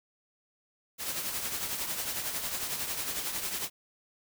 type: noise with tremolo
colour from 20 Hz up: white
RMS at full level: -32 dBFS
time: 0.98-3.7 s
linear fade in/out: 50 ms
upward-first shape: triangle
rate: 11 Hz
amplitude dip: 55%
effects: none